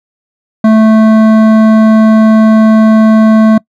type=tone with hard clipping; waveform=sine; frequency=219.3 Hz; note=A3; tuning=6 cents flat; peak=-4 dBFS; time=0.64-3.58 s; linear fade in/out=5 ms; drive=12 dB; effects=noise-tail reverb RT60 0.1 s tail -24 dB re dry